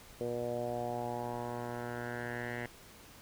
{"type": "tone with low-pass filter sweep", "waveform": "10% pulse", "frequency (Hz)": 120.2, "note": "B2", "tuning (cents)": -46, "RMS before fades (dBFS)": -38, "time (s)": [0.21, 2.66], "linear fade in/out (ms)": 0, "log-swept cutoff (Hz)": [500, 2100], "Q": 3.9, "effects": ["pink hiss -55 dBFS RMS until 3.21 s"]}